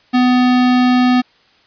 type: tone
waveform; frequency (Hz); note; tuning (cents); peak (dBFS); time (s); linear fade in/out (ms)
square; 250; B3; +21; -10; 0.13-1.22; 20
effects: white hiss -52 dBFS RMS until 1.66 s + resampled to 11025 Hz